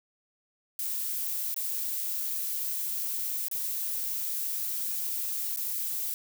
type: noise with dropouts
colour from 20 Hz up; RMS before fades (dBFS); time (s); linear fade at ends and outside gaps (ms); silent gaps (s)
violet; -32; 0.79-6.14; 1; 1.543-1.563 / 3.483-3.513 / 5.562-5.572
effects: none